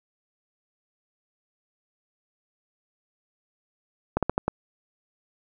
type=slowing click train; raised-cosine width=1 ms; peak=-8 dBFS; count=5; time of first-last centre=4.17-4.48 s; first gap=57 ms; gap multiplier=1.21; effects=none